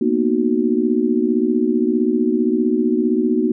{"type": "chord", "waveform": "sine", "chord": "B major seventh", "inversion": "third", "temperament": "just", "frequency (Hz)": [231.5, 246.9, 308.7, 370.4], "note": ["A#3", "B3", "D#4", "F#4"], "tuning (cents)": [-12, 0, -14, 2], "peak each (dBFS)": -20, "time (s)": [0.01, 3.52], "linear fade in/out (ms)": 5, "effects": []}